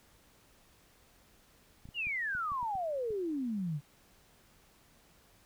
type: clicks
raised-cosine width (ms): 5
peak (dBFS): -37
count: 8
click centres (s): 1.855 / 1.889 / 2.07 / 2.351 / 2.519 / 2.629 / 2.754 / 3.106
type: exponential sweep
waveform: sine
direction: down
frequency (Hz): 2960 to 137.4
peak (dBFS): -32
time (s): 1.94-3.81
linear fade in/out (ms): 50
effects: pink hiss -64 dBFS RMS until 5.45 s